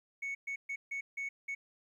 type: tone bursts at uneven times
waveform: sine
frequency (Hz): 2217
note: C#7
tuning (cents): 0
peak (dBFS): -33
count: 6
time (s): 0.22-0.35 / 0.47-0.56 / 0.69-0.76 / 0.91-1.01 / 1.17-1.29 / 1.48-1.55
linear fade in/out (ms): 10
effects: tanh soft clip ceiling -34 dBFS + 12-bit